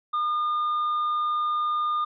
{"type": "tone", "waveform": "triangle", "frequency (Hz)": 1214, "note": "D#6", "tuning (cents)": -43, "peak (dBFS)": -21, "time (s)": [0.13, 2.05], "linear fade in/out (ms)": 10, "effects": ["resampled to 11025 Hz"]}